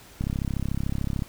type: click train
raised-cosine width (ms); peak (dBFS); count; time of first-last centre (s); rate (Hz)
5; -15; 35; 0.21-1.222; 33.6
effects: pink hiss -49 dBFS RMS until 1.28 s